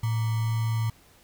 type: tone with sample-and-hold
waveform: sine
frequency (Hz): 112.3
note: A2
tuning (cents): +36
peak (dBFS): -23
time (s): 0.03-0.9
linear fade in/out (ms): 5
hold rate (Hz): 1050
effects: pink hiss -57 dBFS RMS until 1.23 s